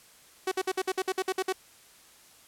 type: tone bursts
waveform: sawtooth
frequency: 376.4 Hz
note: F#4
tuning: 30 cents sharp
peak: -22 dBFS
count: 11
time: 0.47-1.526 s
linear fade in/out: 5 ms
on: 46 ms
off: 55 ms
effects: white hiss -56 dBFS RMS until 2.47 s + low-pass 12000 Hz 12 dB/octave